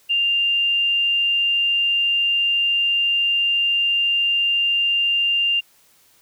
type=tone; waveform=sine; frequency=2794 Hz; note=F7; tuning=in tune; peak=-16 dBFS; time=0.09-5.61 s; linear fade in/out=20 ms; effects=white hiss -56 dBFS RMS until 6.21 s